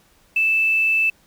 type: tone with quantisation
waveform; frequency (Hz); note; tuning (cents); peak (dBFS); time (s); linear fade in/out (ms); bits
sine; 2637; E7; 0; -15; 0.36-1.1; 5; 7
effects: pink hiss -57 dBFS RMS until 1.26 s